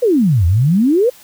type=exponential two-way sweep; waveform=sine; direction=down then up; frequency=523.3 to 80.6 to 523.3 Hz; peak=-9 dBFS; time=0.02-1.1 s; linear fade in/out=10 ms; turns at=0.46 s; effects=white hiss -43 dBFS RMS until 1.23 s